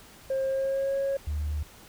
sine tone with pitch glide, 534 to 548.7 Hz, C5 to C#5, +35 to -18 cents, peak -23 dBFS, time 0.3-1.17 s, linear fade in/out 5 ms, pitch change +47 cents, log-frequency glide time 0.48-0.96 s
sine tone, 74.9 Hz, D2, 35 cents sharp, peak -26 dBFS, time 1.27-1.63 s, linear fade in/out 5 ms
effects tanh soft clip ceiling -23 dBFS + pink hiss -51 dBFS RMS until 1.88 s

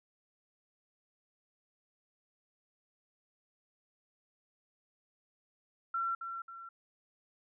sine tone with echo, 1357 Hz, E6, 50 cents sharp, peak -31 dBFS, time 5.94-6.15 s, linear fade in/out 5 ms, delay 270 ms, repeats 2, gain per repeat -7 dB, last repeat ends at 6.69 s, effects none

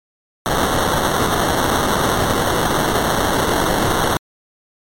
white noise with sample-and-hold, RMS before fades -17 dBFS, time 0.46-4.17 s, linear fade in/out 0 ms, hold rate 2450 Hz, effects MP3 64 kbps

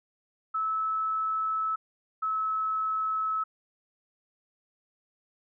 sine tone pair in turn, 1303 / 1296.2 Hz, E6 / E6, -20 / -30 cents, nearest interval unison, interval 10 cents, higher first, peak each -26 / -26 dBFS, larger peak neither, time 0.54-1.76 / 2.22-3.44 s, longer neither, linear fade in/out 10 ms, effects none

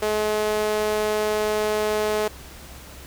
sawtooth tone with high-pass filter, 212.9 Hz, G#3, 43 cents sharp, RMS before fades -23 dBFS, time 0.02-2.28 s, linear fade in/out 5 ms, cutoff 480 Hz, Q 2.5, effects added 66 Hz sine -44 dBFS peak until 3.06 s + pink hiss -43 dBFS RMS until 3.06 s

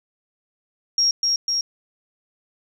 sine tone with echo, 5588 Hz, F8, in tune, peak -15 dBFS, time 0.98-1.11 s, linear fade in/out 2 ms, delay 250 ms, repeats 2, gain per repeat -2 dB, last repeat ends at 1.61 s, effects 8-bit

